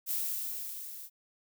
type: noise with level ramp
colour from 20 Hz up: violet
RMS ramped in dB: -31 to -46 dBFS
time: 0.06-1.1 s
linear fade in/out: 50 ms
effects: none